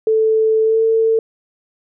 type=tone with pitch glide; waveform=sine; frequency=440 to 447.9 Hz; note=A4 to A4; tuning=0 to +31 cents; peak=-11 dBFS; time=0.07-1.19 s; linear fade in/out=2 ms; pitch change=+31 cents; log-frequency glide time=0.63-0.8 s; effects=none